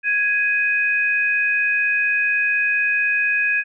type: tone pair together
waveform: sine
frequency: 1660.8 / 2505 Hz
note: G#6 / D#7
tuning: 0 / +11 cents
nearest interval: perfect fifth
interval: 711 cents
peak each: -19 dBFS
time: 0.03-3.64 s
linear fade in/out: 50 ms
effects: none